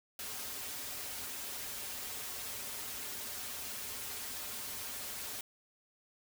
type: noise with comb filter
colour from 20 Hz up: white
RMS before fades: -42 dBFS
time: 0.19-5.41 s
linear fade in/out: 2 ms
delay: 6 ms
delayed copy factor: -0.75
effects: none